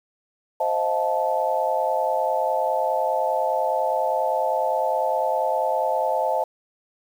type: chord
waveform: sine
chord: F dominant seventh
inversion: second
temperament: just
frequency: 523.8 / 628.6 / 698.5 / 873.1 Hz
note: C5 / Eb5 / F5 / A5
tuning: +2 / +18 / 0 / -14 cents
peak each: -26 / -25 / -27 / -24 dBFS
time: 0.6-6.44 s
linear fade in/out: 5 ms
effects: 8-bit